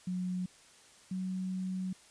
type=tone pair in turn; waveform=sine; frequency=182.1 / 186.25 Hz; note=F#3 / F#3; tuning=-27 / +12 cents; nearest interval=unison; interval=39 cents; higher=second; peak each=-32 / -33 dBFS; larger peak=first; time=0.07-0.46 / 1.11-1.93 s; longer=second; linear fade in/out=5 ms; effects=white hiss -59 dBFS RMS until 2.1 s + resampled to 22050 Hz